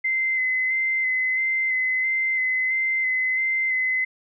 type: tone with vibrato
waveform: sine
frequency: 2057 Hz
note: C7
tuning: 30 cents flat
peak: -20 dBFS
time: 0.04-4.05 s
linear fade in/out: 10 ms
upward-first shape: square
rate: 1.5 Hz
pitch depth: 17 cents each way
effects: none